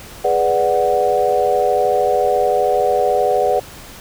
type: chord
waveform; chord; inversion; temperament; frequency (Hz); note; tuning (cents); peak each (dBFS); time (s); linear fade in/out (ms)
sine; G# half-diminished seventh; none; equal; 415.3 / 493.9 / 587.3 / 740; G#4 / B4 / D5 / F#5; 0 / 0 / 0 / 0; -20 / -18 / -19 / -17; 0.24-3.6; 10
effects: pink hiss -37 dBFS RMS until 4 s